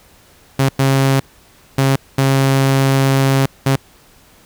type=tone bursts at uneven times; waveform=sawtooth; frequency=135.4 Hz; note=C#3; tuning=40 cents flat; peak=-7 dBFS; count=5; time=0.59-0.69 / 0.79-1.2 / 1.78-1.96 / 2.18-3.46 / 3.66-3.76 s; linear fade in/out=5 ms; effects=pink hiss -48 dBFS RMS until 4.45 s